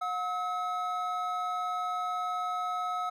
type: tone pair together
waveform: triangle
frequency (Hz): 722.9 / 1287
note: F#5 / E6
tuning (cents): -40 / -42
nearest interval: minor seventh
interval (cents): 998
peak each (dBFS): -32 / -30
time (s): 0.01-3.1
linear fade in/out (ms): 10
effects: none